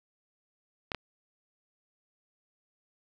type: clicks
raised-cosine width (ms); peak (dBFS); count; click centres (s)
0.3; -17; 2; 0.918 / 0.947
effects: none